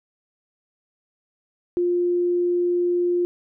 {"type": "tone", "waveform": "sine", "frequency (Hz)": 352.1, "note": "F4", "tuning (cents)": 14, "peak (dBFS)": -18, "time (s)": [1.77, 3.25], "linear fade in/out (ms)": 0, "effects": []}